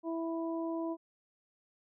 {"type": "harmonic tone", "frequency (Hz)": 329.6, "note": "E4", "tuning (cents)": 0, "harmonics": [1, 2, 3], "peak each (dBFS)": [-34, -40, -44], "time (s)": [0.03, 0.97], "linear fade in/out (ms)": 50, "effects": []}